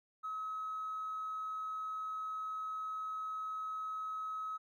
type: tone with tanh clipping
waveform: triangle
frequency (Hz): 1281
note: E6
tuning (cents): -50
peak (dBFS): -37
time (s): 0.23-4.58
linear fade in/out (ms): 20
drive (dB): 1
effects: none